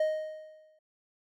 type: tone with exponential decay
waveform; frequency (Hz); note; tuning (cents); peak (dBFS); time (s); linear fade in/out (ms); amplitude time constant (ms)
triangle; 622.3; D#5; 0; -21; 0-0.79; 5; 170
effects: none